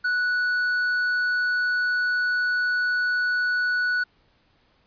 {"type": "tone with hard clipping", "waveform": "sine", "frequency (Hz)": 1476, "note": "F#6", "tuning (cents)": -5, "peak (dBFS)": -22, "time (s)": [0.04, 4.04], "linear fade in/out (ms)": 10, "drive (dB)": 4, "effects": ["pink hiss -63 dBFS RMS until 4.86 s", "resampled to 11025 Hz"]}